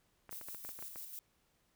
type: clicks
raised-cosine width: 0.5 ms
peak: -35 dBFS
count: 10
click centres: 0.293 / 0.328 / 0.413 / 0.486 / 0.547 / 0.649 / 0.691 / 0.79 / 0.825 / 0.959 s
type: noise with tremolo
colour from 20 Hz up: violet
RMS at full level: -46 dBFS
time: 0.31-1.19 s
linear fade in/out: 0 ms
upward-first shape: square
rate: 6.1 Hz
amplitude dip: 40%
effects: pink hiss -75 dBFS RMS until 1.75 s